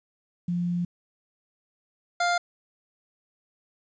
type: tone pair in turn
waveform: sine / 25% pulse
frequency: 175 / 700 Hz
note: F3 / F5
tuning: +4 / +4 cents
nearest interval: 2 octaves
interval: 2400 cents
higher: second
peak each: -24 / -18 dBFS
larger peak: second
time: 0.48-0.85 / 2.2-2.38 s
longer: first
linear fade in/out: 5 ms
effects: resampled to 16000 Hz + 10-bit